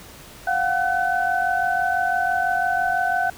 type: tone cluster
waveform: sine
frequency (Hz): 706 / 752 / 1512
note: F5 / F#5 / F#6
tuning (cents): +19 / +28 / +37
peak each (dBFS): -23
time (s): 0.47-3.3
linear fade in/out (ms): 5
effects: pink hiss -43 dBFS RMS until 3.37 s